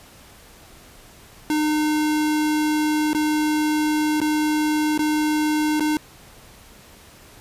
square tone with dropouts, 304.5 Hz, D#4, 37 cents flat, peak -19 dBFS, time 1.5-5.97 s, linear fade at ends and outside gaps 1 ms, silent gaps 3.132-3.148 / 4.203-4.215 / 4.977-4.992 / 5.797-5.806 s, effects pink hiss -47 dBFS RMS until 7.4 s + resampled to 32000 Hz

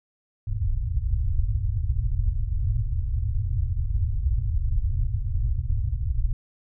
pink low-pass noise, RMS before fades -24 dBFS, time 0.47-6.33 s, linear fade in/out 5 ms, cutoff 120 Hz, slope 96 dB/octave, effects none

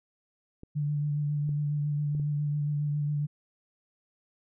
clicks, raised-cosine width 3 ms, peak -31 dBFS, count 4, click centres 0.634 / 1.492 / 2.15 / 2.198 s
sine tone with vibrato, 147.1 Hz, D3, 3 cents sharp, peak -26 dBFS, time 0.75-3.27 s, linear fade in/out 20 ms, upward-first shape sine, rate 7.3 Hz, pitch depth 21 cents each way
effects none

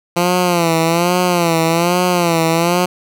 10% pulse tone with vibrato, 171.6 Hz, F3, 30 cents flat, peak -4 dBFS, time 0.16-2.86 s, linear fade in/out 10 ms, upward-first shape sine, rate 1.2 Hz, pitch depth 90 cents each way, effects none

